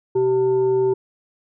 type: tone with frequency modulation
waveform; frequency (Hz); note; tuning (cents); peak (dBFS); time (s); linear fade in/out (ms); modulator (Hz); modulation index
sine; 385.5; G4; -29; -15; 0.15-0.94; 10; 513; 0.33
effects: none